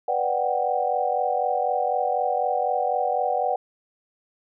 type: chord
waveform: sine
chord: G major seventh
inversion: first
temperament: equal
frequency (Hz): 493.9 / 587.3 / 740 / 784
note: B4 / D5 / F#5 / G5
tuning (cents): 0 / 0 / 0 / 0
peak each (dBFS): -28 / -28 / -24 / -27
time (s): 0.08-3.56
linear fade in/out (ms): 5
effects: none